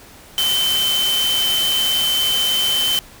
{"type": "tone in noise", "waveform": "sine", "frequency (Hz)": 3074, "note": "G7", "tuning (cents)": -35, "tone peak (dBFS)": -16, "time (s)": [0.38, 2.99], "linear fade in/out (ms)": 0, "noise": "white", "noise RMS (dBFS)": -24, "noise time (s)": [0.38, 2.99], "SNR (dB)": 5, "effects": ["pink hiss -43 dBFS RMS until 3.2 s"]}